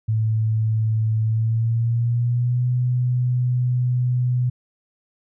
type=tone with pitch glide; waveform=sine; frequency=110.2 to 124.41 Hz; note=A2 to B2; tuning=+3 to +13 cents; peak=-17 dBFS; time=0.08-4.5 s; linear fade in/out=10 ms; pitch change=+210 cents; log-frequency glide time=1.23-2.67 s; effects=none